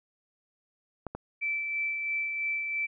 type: clicks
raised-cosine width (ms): 1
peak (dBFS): -21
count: 2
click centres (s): 1.067 / 1.15
type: tone with tremolo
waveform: sine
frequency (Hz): 2325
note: D7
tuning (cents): -18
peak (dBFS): -27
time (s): 1.41-2.87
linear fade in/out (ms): 20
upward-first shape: sine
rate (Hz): 3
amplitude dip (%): 35
effects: none